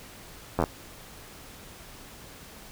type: slowing click train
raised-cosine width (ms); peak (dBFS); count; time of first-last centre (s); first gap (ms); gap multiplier
1; -10; 5; 0.59-0.639; 11; 1.07
effects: pink hiss -47 dBFS RMS until 2.71 s